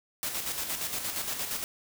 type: noise with tremolo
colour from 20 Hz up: white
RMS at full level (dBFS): -32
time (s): 0.23-1.64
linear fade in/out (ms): 0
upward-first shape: square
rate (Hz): 8.6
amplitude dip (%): 45
effects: none

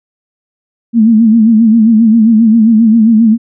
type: tone with vibrato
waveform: sine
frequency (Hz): 223.5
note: A3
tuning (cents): +27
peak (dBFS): -3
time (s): 0.93-3.38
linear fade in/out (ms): 50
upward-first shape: sine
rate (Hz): 7.5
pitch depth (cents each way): 82
effects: none

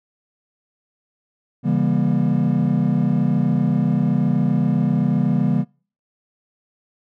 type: chord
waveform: triangle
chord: C# diminished seventh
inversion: none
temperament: just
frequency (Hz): 138.59 / 166.31 / 199.57 / 239.5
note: C#3 / E3 / G3 / Bb3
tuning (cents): 0 / +16 / +31 / +47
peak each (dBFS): -19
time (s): 1.63-5.65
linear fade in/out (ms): 50
effects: noise-tail reverb RT60 0.4 s tail -26 dB re dry + tanh soft clip ceiling -5 dBFS

